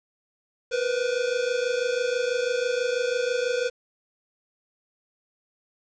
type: tone pair together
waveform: square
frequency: 479.4 / 505.5 Hz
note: A#4 / B4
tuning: +48 / +40 cents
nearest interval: minor second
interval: 92 cents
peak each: -27 dBFS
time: 0.71-3.7 s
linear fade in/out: 20 ms
effects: resampled to 16000 Hz + 8-bit